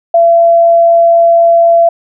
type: tone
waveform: sine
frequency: 676 Hz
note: E5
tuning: 43 cents sharp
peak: -3 dBFS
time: 0.14-1.89 s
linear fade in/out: 5 ms
effects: none